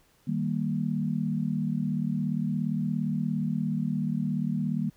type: chord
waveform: sine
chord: Eb major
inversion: none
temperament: equal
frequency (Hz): 155.56 / 196 / 233.1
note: Eb3 / G3 / Bb3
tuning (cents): 0 / 0 / 0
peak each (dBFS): -30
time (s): 0.27-4.9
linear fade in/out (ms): 10
effects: pink hiss -64 dBFS RMS until 4.96 s